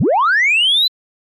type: linear sweep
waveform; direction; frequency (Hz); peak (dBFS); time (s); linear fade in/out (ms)
sine; up; 80.3 to 4083; -9; 0-0.88; 10
effects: tanh soft clip ceiling -8 dBFS + AAC 64 kbps